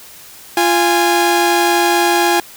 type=tone pair together; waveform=sawtooth; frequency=346.4 / 824 Hz; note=F4 / G#5; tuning=-14 / -14 cents; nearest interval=octave + minor third; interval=1500 cents; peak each=-10 dBFS; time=0.57-2.4 s; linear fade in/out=2 ms; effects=white hiss -38 dBFS RMS until 2.56 s